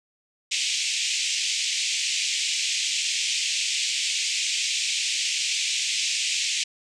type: band-pass noise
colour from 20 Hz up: pink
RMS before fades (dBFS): -26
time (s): 0.51-6.64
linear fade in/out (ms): 10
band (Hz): 2300 to 8000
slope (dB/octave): 48
effects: none